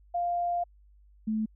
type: tone pair in turn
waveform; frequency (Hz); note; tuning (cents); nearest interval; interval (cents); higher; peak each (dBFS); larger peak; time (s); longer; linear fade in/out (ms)
sine; 698.5 / 217.7; F5 / A3; 0 / -18; octave + minor sixth; 2018; first; -26; neither; 0.14-0.64 / 1.27-1.46; first; 10
effects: added 50 Hz sine -55 dBFS peak until 1.55 s